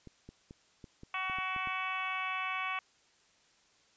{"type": "clicks", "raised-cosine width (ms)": 3, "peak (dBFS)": -35, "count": 9, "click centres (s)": [0.073, 0.29, 0.509, 0.842, 1.034, 1.298, 1.386, 1.563, 1.673]}
{"type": "harmonic tone", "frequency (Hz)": 374.9, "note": "F#4", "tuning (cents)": 23, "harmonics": [2, 3, 4, 5, 6, 7, 8, 9], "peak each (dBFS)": [-43, -37, -44, -46, -39, -40, -49, -52], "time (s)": [1.14, 2.79], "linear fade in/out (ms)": 2}
{"effects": ["white hiss -67 dBFS RMS until 3.96 s", "resampled to 16000 Hz"]}